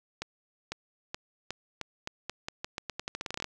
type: accelerating click train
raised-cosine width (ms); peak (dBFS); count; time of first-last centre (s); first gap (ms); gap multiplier
0.2; -17; 22; 0.22-3.444; 500; 0.85
effects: none